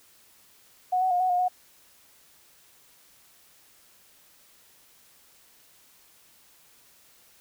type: tone with pitch steps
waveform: sine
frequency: 733 / 748 / 715 / 741 / 716 / 730 Hz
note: F#5 / F#5 / F5 / F#5 / F5 / F#5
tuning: -16 / +19 / +41 / +2 / +43 / -24 cents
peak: -21 dBFS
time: 0.92-1.484 s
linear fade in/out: 10 ms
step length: 94 ms
effects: white hiss -58 dBFS RMS until 7.4 s